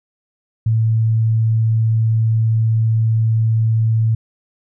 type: tone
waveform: sine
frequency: 111.9 Hz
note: A2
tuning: 30 cents sharp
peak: -12 dBFS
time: 0.66-4.15 s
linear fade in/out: 5 ms
effects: none